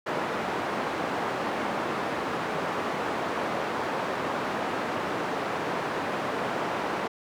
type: band-pass noise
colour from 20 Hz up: white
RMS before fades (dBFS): -30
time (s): 0.06-7.08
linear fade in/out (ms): 10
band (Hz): 180 to 1100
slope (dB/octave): 12
effects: none